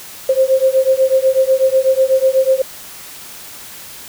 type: beating tone pair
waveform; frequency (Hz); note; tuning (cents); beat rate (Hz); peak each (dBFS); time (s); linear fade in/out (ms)
sine; 523.3 / 531.4; C5 / C5; 0 / +27; 8.1; -13; 0.29-2.62; 5
effects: white hiss -34 dBFS RMS until 4.08 s